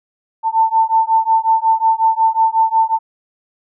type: beating tone pair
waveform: sine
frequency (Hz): 891 / 896.5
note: A5 / A5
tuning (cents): +22 / +32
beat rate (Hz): 5.5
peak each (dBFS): -14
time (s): 0.43-2.99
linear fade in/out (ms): 50
effects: none